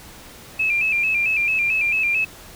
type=tone with vibrato; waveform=sine; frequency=2487 Hz; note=D#7; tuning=1 cent flat; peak=-17 dBFS; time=0.59-2.25 s; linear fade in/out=10 ms; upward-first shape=square; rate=4.5 Hz; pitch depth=71 cents each way; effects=pink hiss -42 dBFS RMS until 2.55 s